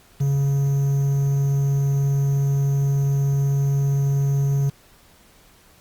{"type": "tone with quantisation", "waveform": "triangle", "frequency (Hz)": 139.1, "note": "C#3", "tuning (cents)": 6, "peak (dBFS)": -15, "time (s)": [0.2, 4.7], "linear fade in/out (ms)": 10, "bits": 7, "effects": ["pink hiss -53 dBFS RMS until 5.8 s", "Opus 48 kbps"]}